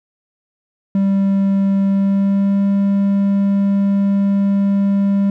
triangle tone with pitch glide, 196 to 198.62 Hz, G3 to G3, 0 to +23 cents, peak -10 dBFS, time 0.95-5.3 s, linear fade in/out 2 ms, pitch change +23 cents, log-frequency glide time 1.88-2.64 s, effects none

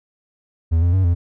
triangle tone with pitch steps, 81.9 / 86.9 / 94.2 / 86.3 Hz, E2 / F2 / F#2 / F2, -11 / -8 / +32 / -20 cents, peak -11 dBFS, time 0.71-1.15 s, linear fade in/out 20 ms, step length 110 ms, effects none

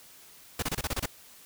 pink noise bursts, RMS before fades -30 dBFS, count 8, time 0.59-1.059 s, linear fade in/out 5 ms, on 35 ms, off 27 ms, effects white hiss -53 dBFS RMS until 1.45 s

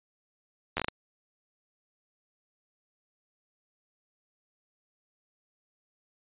slowing click train, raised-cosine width 0.3 ms, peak -13 dBFS, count 6, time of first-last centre 0.77-0.884 s, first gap 11 ms, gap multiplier 1.37, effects resampled to 8000 Hz

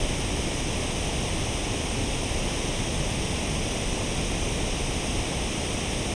pink noise with comb filter, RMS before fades -27 dBFS, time 0-6.14 s, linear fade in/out 2 ms, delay 0.34 ms, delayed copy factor +0.6, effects resampled to 22050 Hz

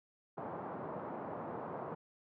white band-pass noise, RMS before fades -43 dBFS, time 0.37-1.95 s, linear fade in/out 10 ms, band 120 to 1000 Hz, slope 24 dB/octave, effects none

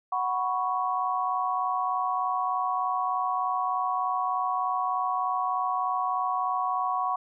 sine chord, F# suspended fourth, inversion none, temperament just, 740 / 986.7 / 1110 Hz, F#5 / B5 / C#6, 0 / -2 / +2 cents, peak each -29 / -31 / -28 dBFS, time 0.12-7.16 s, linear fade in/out 5 ms, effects none

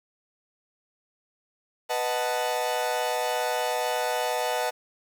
40% pulse chord, B dominant seventh, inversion none, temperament equal, 493.9 / 622.3 / 740 / 880 Hz, B4 / D#5 / F#5 / A5, 0 / 0 / 0 / 0 cents, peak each -30 dBFS, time 1.89-4.71 s, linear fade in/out 20 ms, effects 9-bit

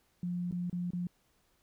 sine tone with dropouts, 176.7 Hz, F3, 21 cents sharp, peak -32 dBFS, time 0.23-1.07 s, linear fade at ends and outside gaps 2 ms, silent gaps 0.512-0.524 / 0.698-0.728 / 0.906-0.933 s, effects pink hiss -72 dBFS RMS until 1.62 s

